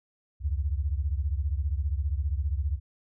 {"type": "beating tone pair", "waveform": "sine", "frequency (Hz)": [67.9, 82.9], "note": ["C#2", "E2"], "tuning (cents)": [-35, 10], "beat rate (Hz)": 15, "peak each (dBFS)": [-27, -30], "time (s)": [0.4, 2.8], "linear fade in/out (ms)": 50, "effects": []}